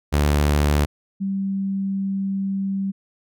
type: tone pair in turn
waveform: sawtooth / sine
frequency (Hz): 73.42 / 194.77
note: D2 / G3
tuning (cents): 0 / -11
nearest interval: octave + perfect fourth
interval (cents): 1689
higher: second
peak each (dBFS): -12 / -21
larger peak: first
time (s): 0.12-0.86 / 1.2-2.92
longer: second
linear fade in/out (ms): 20
effects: none